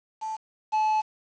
sine / triangle tone pair in turn, 876 / 863.4 Hz, A5 / A5, -8 / -33 cents, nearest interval unison, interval 25 cents, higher first, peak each -29 / -19 dBFS, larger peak second, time 0.21-0.37 / 0.72-1.02 s, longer second, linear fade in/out 20 ms, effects resampled to 16000 Hz + 8-bit

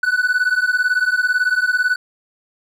triangle beating tone pair, 1480 / 1498 Hz, F#6 / F#6, 0 / +21 cents, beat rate 18 Hz, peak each -16 dBFS, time 0.03-1.96 s, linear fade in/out 5 ms, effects none

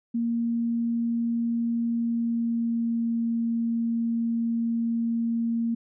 sine tone with pitch glide, 233.1 to 231.1 Hz, A#3 to A#3, 0 to -15 cents, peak -23 dBFS, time 0.14-5.75 s, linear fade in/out 10 ms, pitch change -15 cents, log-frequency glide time 1.9-3.19 s, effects none

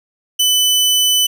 sawtooth tone, 3000 Hz, F#7, 23 cents sharp, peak -8 dBFS, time 0.39-1.27 s, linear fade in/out 10 ms, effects none

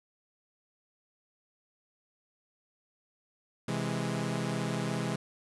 sawtooth chord, C augmented, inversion none, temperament equal, 130.81 / 164.81 / 207.7 Hz, C3 / E3 / G#3, 0 / 0 / 0 cents, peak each -31 dBFS, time 3.68-5.16 s, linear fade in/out 5 ms, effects resampled to 24000 Hz + 10-bit

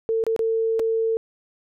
sine tone with dropouts, 450 Hz, A4, 39 cents sharp, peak -19 dBFS, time 0.09-1.17 s, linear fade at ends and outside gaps 0 ms, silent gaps 0.239-0.266 / 0.363-0.392 / 0.794-0.798 s, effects none

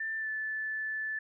sine tone with pitch glide, 1779 to 1746.4 Hz, A6 to A6, +19 to -13 cents, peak -32 dBFS, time 0-1.19 s, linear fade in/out 5 ms, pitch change -32 cents, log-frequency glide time 0.17-0.29 s, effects none

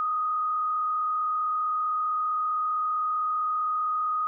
sine tone with frequency modulation, 1244.5 Hz, D#6, in tune, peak -24 dBFS, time 0-4.27 s, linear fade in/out 0 ms, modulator 35.4 Hz, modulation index 0.54, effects none

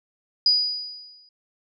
sine tone with exponential decay, 4920 Hz, D#8, 20 cents flat, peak -13 dBFS, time 0.46-1.29 s, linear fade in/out 2 ms, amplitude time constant 180 ms, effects none

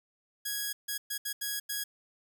5% pulse tone bursts at uneven times, 1657 Hz, G#6, 4 cents flat, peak -21 dBFS, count 6, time 0.45-0.73 / 0.88-0.98 / 1.1-1.18 / 1.25-1.33 / 1.41-1.6 / 1.69-1.84 s, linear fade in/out 10 ms, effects none

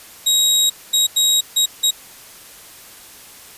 25% pulse tone bursts at uneven times, 3806 Hz, A#7, 35 cents sharp, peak -9 dBFS, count 5, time 0.26-0.7 / 0.93-1.07 / 1.16-1.41 / 1.56-1.66 / 1.83-1.91 s, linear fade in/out 10 ms, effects white hiss -41 dBFS RMS until 3.57 s + resampled to 32000 Hz

